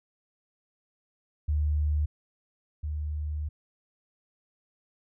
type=tone pair in turn; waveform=sine; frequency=75 / 75.43 Hz; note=D2 / D2; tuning=+37 / +47 cents; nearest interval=unison; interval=10 cents; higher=second; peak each=-23 / -29 dBFS; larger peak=first; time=1.48-2.06 / 2.83-3.49 s; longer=second; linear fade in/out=10 ms; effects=none